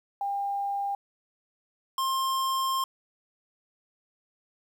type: tone pair in turn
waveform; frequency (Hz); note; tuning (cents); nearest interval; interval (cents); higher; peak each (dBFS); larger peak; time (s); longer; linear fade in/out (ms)
sine / square; 800 / 1060.7; G5 / C6; +35 / +23; perfect fourth; 488; second; -27 / -26; second; 0.21-0.95 / 1.98-2.84; second; 2
effects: 10-bit